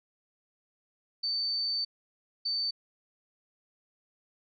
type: tone bursts at uneven times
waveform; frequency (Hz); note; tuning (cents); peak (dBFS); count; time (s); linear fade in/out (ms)
sine; 4556; C#8; +47; -28; 2; 1.23-1.85 / 2.45-2.71; 10
effects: none